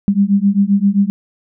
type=beating tone pair; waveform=sine; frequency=196 / 203.6 Hz; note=G3 / G#3; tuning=0 / -34 cents; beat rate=7.6 Hz; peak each=-13 dBFS; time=0.08-1.1 s; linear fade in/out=0 ms; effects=none